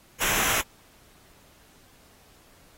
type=noise with comb filter; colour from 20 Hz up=pink; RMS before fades=-25 dBFS; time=0.2-0.62 s; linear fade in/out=20 ms; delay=0.22 ms; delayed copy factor=-0.7; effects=pink hiss -57 dBFS RMS until 2.77 s + AAC 48 kbps

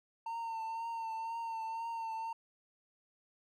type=tone with vibrato; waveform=triangle; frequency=908 Hz; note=A#5; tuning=46 cents flat; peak=-35 dBFS; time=0.26-2.33 s; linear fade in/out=5 ms; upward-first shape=triangle; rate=2 Hz; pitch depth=35 cents each way; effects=none

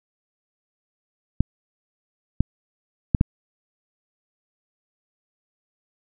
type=clicks; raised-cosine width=5 ms; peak=-4 dBFS; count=4; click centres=1.406 / 2.406 / 3.148 / 3.211 s; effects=none

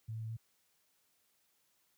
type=tone with pitch steps; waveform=sine; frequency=111 / 111.9 / 111.2 / 113.3 Hz; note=A2 / A2 / A2 / A#2; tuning=+16 / +30 / +19 / -49 cents; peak=-38 dBFS; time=0.08-0.368 s; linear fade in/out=10 ms; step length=72 ms; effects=white hiss -75 dBFS RMS until 1.97 s + high-pass 60 Hz 12 dB/octave

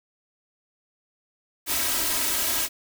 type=noise with comb filter; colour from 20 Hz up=white; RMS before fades=-25 dBFS; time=1.66-2.69 s; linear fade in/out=50 ms; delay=3.1 ms; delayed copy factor=+0.9; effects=none

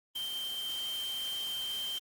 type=tone in noise; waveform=sine; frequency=3136 Hz; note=G7; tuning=in tune; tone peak=-34 dBFS; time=0.15-1.99 s; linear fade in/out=10 ms; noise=white; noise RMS=-45 dBFS; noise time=0.15-1.99 s; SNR=+8 dB; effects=Opus 24 kbps

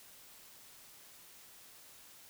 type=silence; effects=white hiss -57 dBFS RMS until 2.29 s

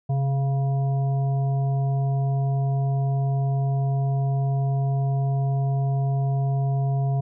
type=harmonic tone with a mistuned harmonic; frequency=138.59 Hz; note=C#3; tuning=in tune; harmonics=1 / 3 / 5 / 7; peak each=-20 / -38 / -33 / -46 dBFS; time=0.09-7.21 s; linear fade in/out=10 ms; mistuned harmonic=1; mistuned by=-47 cents; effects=none

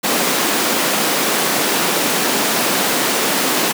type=high-pass noise; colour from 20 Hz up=pink; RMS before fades=-17 dBFS; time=0.03-3.73 s; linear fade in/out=20 ms; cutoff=210 Hz; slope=24 dB/octave; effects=none

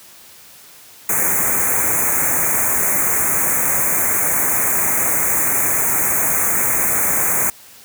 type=band-stop noise; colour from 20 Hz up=white; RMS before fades=-17 dBFS; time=1.09-7.5 s; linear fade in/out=2 ms; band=2400 to 6300 Hz; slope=96 dB/octave; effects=white hiss -43 dBFS RMS until 7.84 s + high-pass 60 Hz 12 dB/octave

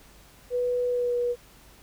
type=tone with pitch glide; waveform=sine; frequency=492 to 484.1 Hz; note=B4 to B4; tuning=-7 to -35 cents; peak=-23 dBFS; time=0.5-1.36 s; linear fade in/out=50 ms; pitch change=-28 cents; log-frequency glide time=0.89-1.15 s; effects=added 50 Hz sine -56 dBFS peak until 1.82 s + pink hiss -54 dBFS RMS until 1.82 s

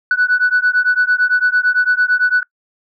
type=beating tone pair; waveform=sine; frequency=1480 / 1488.9 Hz; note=F#6 / F#6; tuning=0 / +10 cents; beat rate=8.9 Hz; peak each=-13 dBFS; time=0.11-2.43 s; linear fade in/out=2 ms; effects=noise-tail reverb RT60 0.1 s tail -24 dB re dry + tanh soft clip ceiling -6 dBFS

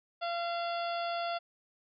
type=harmonic tone with a mistuned harmonic; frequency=686 Hz; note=F5; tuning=31 cents flat; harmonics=1 / 2 / 3 / 4 / 5 / 6 / 7; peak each=-33 / -39 / -48 / -45 / -45 / -49 / -51 dBFS; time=0.21-1.39 s; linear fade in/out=20 ms; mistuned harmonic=6; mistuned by=+110 cents; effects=none

